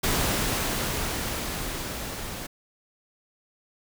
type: noise with level ramp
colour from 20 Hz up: pink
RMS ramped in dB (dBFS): -24 to -36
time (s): 0.03-2.47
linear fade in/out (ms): 10
effects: none